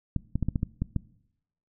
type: clicks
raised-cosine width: 5 ms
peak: -14 dBFS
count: 8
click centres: 0.163 / 0.356 / 0.427 / 0.486 / 0.558 / 0.631 / 0.82 / 0.963 s
effects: noise-tail reverb RT60 0.8 s tail -21 dB re dry